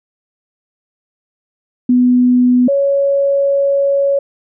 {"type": "tone pair in turn", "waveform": "sine", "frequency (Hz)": [248.3, 557.4], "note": ["B3", "C#5"], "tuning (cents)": [9, 9], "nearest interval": "octave + major second", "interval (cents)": 1400, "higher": "second", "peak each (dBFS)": [-7, -10], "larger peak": "first", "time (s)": [[1.89, 2.68], [2.68, 4.19]], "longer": "second", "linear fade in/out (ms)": 5, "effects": []}